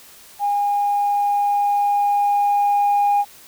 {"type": "tone with level ramp", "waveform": "sine", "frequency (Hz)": 815, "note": "G#5", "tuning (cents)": -33, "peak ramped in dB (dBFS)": [-16, -12], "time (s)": [0.39, 3.25], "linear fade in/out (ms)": 50, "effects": ["tanh soft clip ceiling -11 dBFS", "white hiss -45 dBFS RMS until 3.47 s"]}